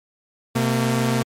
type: tone pair together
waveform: sawtooth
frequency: 127.54 / 228.1 Hz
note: C3 / A#3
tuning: -44 / -37 cents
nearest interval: minor seventh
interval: 1007 cents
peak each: -17 dBFS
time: 0.55-1.23 s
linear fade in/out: 10 ms
effects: MP3 64 kbps